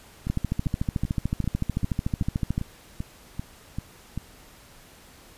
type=two click trains; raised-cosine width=5 ms; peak=-17 / -12 dBFS; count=11 / 32; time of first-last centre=0.27-4.176 / 0.3-2.579 s; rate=2.56 / 13.6 Hz; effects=pink hiss -51 dBFS RMS until 5.37 s + resampled to 32000 Hz